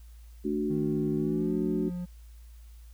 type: chord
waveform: sine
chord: D major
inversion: second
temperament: equal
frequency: 220 / 293.7 / 370 Hz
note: A3 / D4 / F#4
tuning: 0 / 0 / 0 cents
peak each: -31 dBFS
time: 0.44-1.9 s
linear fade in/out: 20 ms
type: tone with pitch glide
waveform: triangle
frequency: 155.56 to 177.66 Hz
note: D#3 to F3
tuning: 0 to +30 cents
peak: -30 dBFS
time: 0.69-2.06 s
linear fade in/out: 20 ms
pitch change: +230 cents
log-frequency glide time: 1.15-1.55 s
effects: added 57 Hz sine -46 dBFS peak until 2.93 s + white hiss -64 dBFS RMS until 2.93 s